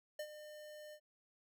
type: tone with ADSR envelope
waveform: square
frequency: 604 Hz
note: D5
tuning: 48 cents sharp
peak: -40 dBFS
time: 0.19-1 s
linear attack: 5 ms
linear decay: 68 ms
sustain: -11 dB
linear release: 70 ms
effects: none